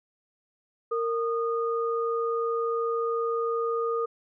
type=tone pair together; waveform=sine; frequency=461.4 / 1228 Hz; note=A#4 / D#6; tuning=-18 / -23 cents; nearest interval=octave + perfect fourth; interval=1695 cents; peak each=-26 / -30 dBFS; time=0.91-4.06 s; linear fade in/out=10 ms; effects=none